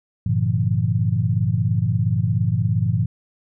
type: tone cluster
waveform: sine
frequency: 99.3 / 116.4 / 145.2 / 169.4 Hz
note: G2 / A#2 / D3 / E3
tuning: +23 / -2 / -19 / +48 cents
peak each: -22 / -20 / -26 / -24 dBFS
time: 0.26-3.06 s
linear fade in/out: 5 ms
effects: none